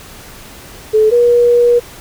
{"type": "tone pair in turn", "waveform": "sine", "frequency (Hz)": [432.8, 480.1], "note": ["A4", "B4"], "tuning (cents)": [-29, -49], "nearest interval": "major second", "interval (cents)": 180, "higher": "second", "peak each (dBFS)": -6, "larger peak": "neither", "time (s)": [[0.93, 1.11], [1.11, 1.8]], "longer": "second", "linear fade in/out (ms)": 20, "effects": ["pink hiss -35 dBFS RMS until 2 s"]}